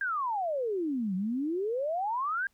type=exponential two-way sweep; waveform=sine; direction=down then up; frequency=1635 to 180 to 1635 Hz; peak=-28 dBFS; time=0.01-2.47 s; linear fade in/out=2 ms; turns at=1.15 s; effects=pink hiss -72 dBFS RMS until 2.53 s